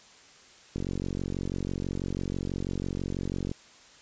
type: click train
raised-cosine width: 3 ms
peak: -19 dBFS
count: 128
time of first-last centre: 0.76-3.515 s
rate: 46.1 Hz
effects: white hiss -54 dBFS RMS until 4.01 s + resampled to 16000 Hz